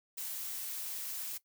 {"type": "noise", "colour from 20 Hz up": "blue", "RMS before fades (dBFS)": -40, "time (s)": [0.17, 1.38], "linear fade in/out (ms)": 10, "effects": ["noise-tail reverb RT60 0.1 s tail -17 dB re dry"]}